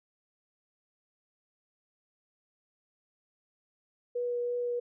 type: tone with vibrato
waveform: sine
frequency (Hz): 484.7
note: B4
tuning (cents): -32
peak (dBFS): -29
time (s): 4.15-4.8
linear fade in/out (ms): 10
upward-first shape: triangle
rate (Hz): 3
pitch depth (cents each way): 10
effects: none